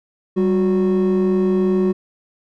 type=tone pair together; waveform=triangle; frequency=194.04 / 366.7 Hz; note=G3 / F#4; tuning=-17 / -15 cents; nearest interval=major seventh; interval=1102 cents; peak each=-14 dBFS; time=0.36-1.93 s; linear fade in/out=20 ms; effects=tanh soft clip ceiling -8 dBFS